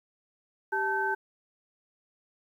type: tone cluster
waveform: sine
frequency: 391.7 / 877 / 1541 Hz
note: G4 / A5 / G6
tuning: -1 / -6 / -30 cents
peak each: -33 / -30 / -29 dBFS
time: 0.72-1.15 s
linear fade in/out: 10 ms
effects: 10-bit